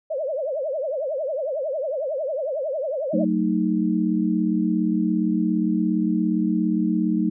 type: tone with vibrato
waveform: sine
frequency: 576 Hz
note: D5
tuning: 34 cents flat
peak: -23 dBFS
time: 0.1-3.25 s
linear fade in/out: 10 ms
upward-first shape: triangle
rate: 11 Hz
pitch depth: 250 cents each way
type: chord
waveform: sine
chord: D# diminished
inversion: first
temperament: just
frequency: 186.68 / 224 / 311.1 Hz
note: F#3 / A3 / D#4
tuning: +16 / +31 / 0 cents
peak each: -23 dBFS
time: 3.13-7.3 s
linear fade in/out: 10 ms
effects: none